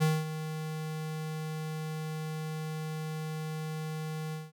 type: tone with ADSR envelope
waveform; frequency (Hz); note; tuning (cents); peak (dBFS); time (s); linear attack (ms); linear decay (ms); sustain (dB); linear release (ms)
square; 156.4; D#3; +9; -23; 0-4.52; 24; 220; -12; 190
effects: none